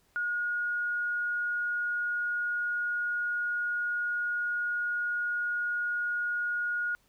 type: tone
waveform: sine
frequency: 1440 Hz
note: F#6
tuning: 47 cents flat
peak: -28 dBFS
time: 0.16-6.95 s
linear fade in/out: 0 ms
effects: pink hiss -68 dBFS RMS until 7.08 s